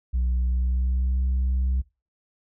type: tone with pitch glide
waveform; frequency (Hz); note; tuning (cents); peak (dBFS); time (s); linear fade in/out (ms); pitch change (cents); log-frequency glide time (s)
sine; 61.74 to 64.14; B1 to C2; 0 to -34; -18; 0.13-1.82; 20; +66; 0.42-1.22
effects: noise-tail reverb RT60 0.3 s tail -24 dB re dry + tanh soft clip ceiling -19 dBFS